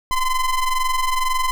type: ring-modulated tone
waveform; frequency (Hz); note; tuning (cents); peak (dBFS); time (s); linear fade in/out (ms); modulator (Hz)
square; 510; C5; -44; -15; 0.11-1.51; 0; 521
effects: none